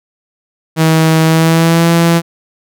sawtooth tone with pitch glide, 160.3 to 168.17 Hz, E3 to E3, -48 to +35 cents, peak -3 dBFS, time 0.76-2.22 s, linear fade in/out 50 ms, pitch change +83 cents, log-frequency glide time 1.24-1.89 s, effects none

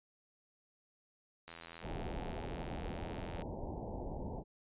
click train, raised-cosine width 0.3 ms, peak -33 dBFS, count 163, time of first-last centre 1.48-3.42 s, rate 83.5 Hz
pink low-pass noise, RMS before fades -42 dBFS, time 1.81-4.44 s, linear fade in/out 50 ms, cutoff 930 Hz, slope 96 dB/octave
effects resampled to 8000 Hz

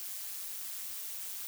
blue noise with amplitude modulation, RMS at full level -38 dBFS, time 0-1.47 s, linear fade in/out 0 ms, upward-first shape sine, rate 195 Hz, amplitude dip 65%, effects none

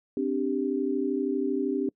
sine chord, C suspended second, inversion none, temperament just, 261.6 / 294.3 / 392.4 Hz, C4 / D4 / G4, 0 / +4 / +2 cents, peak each -29 dBFS, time 0.17-1.89 s, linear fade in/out 2 ms, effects noise-tail reverb RT60 0.1 s tail -26 dB re dry

